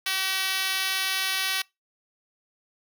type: tone with high-pass filter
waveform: 5% pulse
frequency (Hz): 380.9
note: G4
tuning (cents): -50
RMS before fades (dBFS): -27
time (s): 0.06-1.62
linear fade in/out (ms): 5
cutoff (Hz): 1300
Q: 0.57
effects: noise-tail reverb RT60 0.2 s tail -24 dB re dry